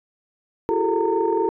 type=tone cluster; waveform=sine; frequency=340 / 384 / 424.7 / 449.7 / 914 Hz; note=F4 / G4 / G#4 / A4 / A#5; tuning=-46 / -36 / +39 / +38 / -34 cents; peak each=-24 dBFS; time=0.69-1.49 s; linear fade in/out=0 ms; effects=tanh soft clip ceiling -8 dBFS